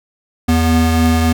square tone pair together, 82.05 / 242.7 Hz, E2 / B3, -8 / -30 cents, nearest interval octave + perfect fifth, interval 1878 cents, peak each -14 dBFS, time 0.48-1.33 s, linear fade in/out 10 ms, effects none

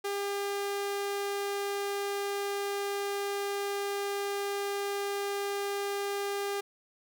sawtooth tone, 401.6 Hz, G4, 42 cents sharp, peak -27 dBFS, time 0.04-6.61 s, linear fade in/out 10 ms, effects none

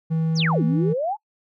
triangle tone with pitch glide, 161.4 to 163.84 Hz, E3 to E3, -36 to -10 cents, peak -17 dBFS, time 0.1-0.94 s, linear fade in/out 20 ms, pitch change +26 cents, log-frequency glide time 0.36-0.79 s
sine exponential two-way sweep, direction down then up, 7000 to 215.4 to 895 Hz, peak -21 dBFS, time 0.35-1.17 s, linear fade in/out 50 ms, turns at 0.64 s
effects noise-tail reverb RT60 0.1 s tail -25 dB re dry

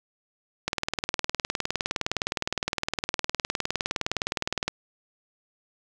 click train, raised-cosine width 0.2 ms, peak -8 dBFS, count 79, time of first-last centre 0.68-4.68 s, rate 19.5 Hz, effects none

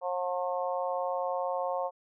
harmonic tone, 179.7 Hz, F3, 50 cents sharp, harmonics 3 / 4 / 5 / 6, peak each -32 / -34 / -36 / -38 dBFS, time 0.01-1.91 s, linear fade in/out 50 ms, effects none

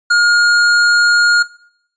sine tone with hard clipping, 1424 Hz, F6, 33 cents sharp, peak -10 dBFS, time 0.1-1.43 s, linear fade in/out 10 ms, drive 14 dB, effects noise-tail reverb RT60 0.7 s tail -21 dB re dry + resampled to 16000 Hz

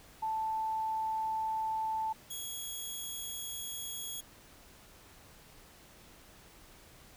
sine / 10% pulse tone pair in turn, 880 / 3335 Hz, A5 / G#7, 0 / +7 cents, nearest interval octave + major seventh, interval 2307 cents, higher second, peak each -31 / -31 dBFS, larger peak neither, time 0.22-2.13 / 2.3-4.21 s, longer neither, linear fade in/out 10 ms, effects pink hiss -57 dBFS RMS until 7.16 s

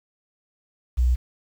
sine tone, 61.74 Hz, B1, in tune, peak -16 dBFS, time 0.97-1.16 s, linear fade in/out 20 ms, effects 8-bit

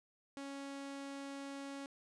sawtooth tone, 277.2 Hz, C#4, in tune, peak -40 dBFS, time 0.37-1.86 s, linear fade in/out 0 ms, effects resampled to 22050 Hz

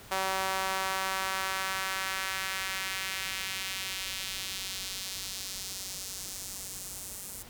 sawtooth tone with high-pass filter sweep, 190.5 Hz, G3, 49 cents flat, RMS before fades -35 dBFS, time 0.11-7.43 s, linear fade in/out 10 ms, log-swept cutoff 760 to 9000 Hz, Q 1.2, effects pink hiss -50 dBFS RMS until 7.49 s

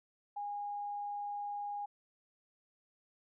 sine tone, 819 Hz, G#5, 24 cents flat, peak -37 dBFS, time 0.36-1.86 s, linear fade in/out 10 ms, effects none

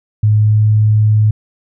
sine tone with pitch glide, 106.5 to 107.24 Hz, G#2 to A2, +44 to -44 cents, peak -7 dBFS, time 0.23-1.31 s, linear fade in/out 5 ms, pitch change +12 cents, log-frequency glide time 0.35-0.63 s, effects none

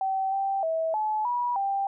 sine tone with pitch steps, 769 / 782 / 648 / 859 / 971 / 789 Hz, G5 / G5 / E5 / A5 / B5 / G5, -33 / -4 / -30 / -42 / -30 / +11 cents, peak -24 dBFS, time 0.01-1.87 s, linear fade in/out 2 ms, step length 310 ms, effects none

